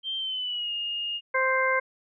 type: tone with pitch glide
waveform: sine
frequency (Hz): 3152 to 2841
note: G7 to F7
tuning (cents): +9 to +29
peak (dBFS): -28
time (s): 0.03-1.21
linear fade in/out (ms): 50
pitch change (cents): -180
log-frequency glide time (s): 0.16-0.72
type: harmonic tone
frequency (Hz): 523.3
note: C5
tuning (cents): 0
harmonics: 1 / 2 / 3 / 4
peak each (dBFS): -27 / -27 / -27 / -27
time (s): 1.34-1.8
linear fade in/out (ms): 10
effects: none